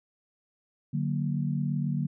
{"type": "chord", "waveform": "sine", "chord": "D augmented", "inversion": "none", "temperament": "equal", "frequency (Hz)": [146.83, 185, 233.1], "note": ["D3", "F#3", "A#3"], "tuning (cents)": [0, 0, 0], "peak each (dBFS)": [-28, -32, -33], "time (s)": [0.93, 2.07], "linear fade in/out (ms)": 10, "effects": []}